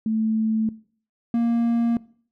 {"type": "tone pair in turn", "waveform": ["sine", "triangle"], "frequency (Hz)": [220, 233.7], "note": ["A3", "A#3"], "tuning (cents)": [0, 5], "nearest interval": "minor second", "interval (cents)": 105, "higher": "second", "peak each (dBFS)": [-20, -16], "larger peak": "second", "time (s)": [[0.06, 0.69], [1.34, 1.97]], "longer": "neither", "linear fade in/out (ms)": 2, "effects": ["noise-tail reverb RT60 0.5 s tail -20 dB re dry"]}